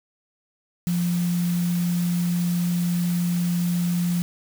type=tone in noise; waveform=sine; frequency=174.61 Hz; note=F3; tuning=in tune; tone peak=-20 dBFS; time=0.87-4.22 s; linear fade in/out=0 ms; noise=white; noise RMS=-37 dBFS; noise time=0.87-4.22 s; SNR=+14 dB; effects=none